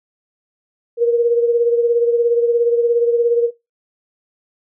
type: beating tone pair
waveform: sine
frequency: 470.1 / 487.1 Hz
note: A#4 / B4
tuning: +15 / -24 cents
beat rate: 17 Hz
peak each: -12 / -21 dBFS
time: 0.97-3.51 s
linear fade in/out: 50 ms
effects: noise-tail reverb RT60 0.2 s tail -19 dB re dry